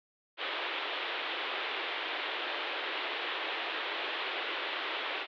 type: band-pass noise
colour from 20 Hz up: white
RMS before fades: -36 dBFS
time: 0.37-5.27 s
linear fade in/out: 50 ms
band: 320 to 3600 Hz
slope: 48 dB/octave
effects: none